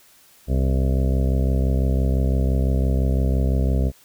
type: harmonic tone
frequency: 65.9 Hz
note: C2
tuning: 13 cents sharp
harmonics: 1 / 2 / 3 / 4 / 6 / 7 / 8 / 9 / 10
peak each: -18 / -24 / -28 / -30 / -34 / -35 / -36 / -37 / -38 dBFS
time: 0.47-3.92 s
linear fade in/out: 50 ms
effects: white hiss -53 dBFS RMS until 4.04 s